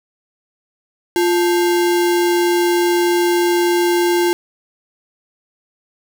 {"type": "tone with sample-and-hold", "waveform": "sine", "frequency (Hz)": 349.2, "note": "F4", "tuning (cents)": 0, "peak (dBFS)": -12, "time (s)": [1.16, 4.33], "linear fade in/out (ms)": 0, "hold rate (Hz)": 1225, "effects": []}